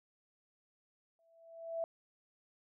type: tone with exponential growth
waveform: sine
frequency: 662 Hz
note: E5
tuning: 7 cents sharp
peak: -32 dBFS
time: 1.19-1.84 s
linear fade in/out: 1 ms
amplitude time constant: 140 ms
effects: none